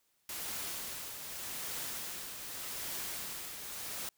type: noise with tremolo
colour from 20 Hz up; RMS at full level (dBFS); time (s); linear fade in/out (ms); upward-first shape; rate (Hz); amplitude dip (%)
white; -39; 0.29-4.09; 2; triangle; 0.84; 50
effects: white hiss -75 dBFS RMS until 4.17 s